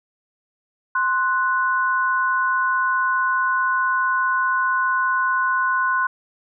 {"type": "tone pair together", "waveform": "sine", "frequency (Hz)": [1046.5, 1481.8], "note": ["C6", "F#6"], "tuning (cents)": [0, 2], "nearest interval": "tritone", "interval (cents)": 602, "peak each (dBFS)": -20, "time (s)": [0.95, 6.07], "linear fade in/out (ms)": 5, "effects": []}